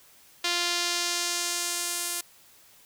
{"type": "tone with band-pass filter sweep", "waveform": "sawtooth", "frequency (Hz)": 348.5, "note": "F4", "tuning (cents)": -4, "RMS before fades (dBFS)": -29, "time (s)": [0.44, 2.21], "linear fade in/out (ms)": 5, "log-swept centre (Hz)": [4100, 10000], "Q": 1.2, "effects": ["white hiss -56 dBFS RMS until 2.85 s"]}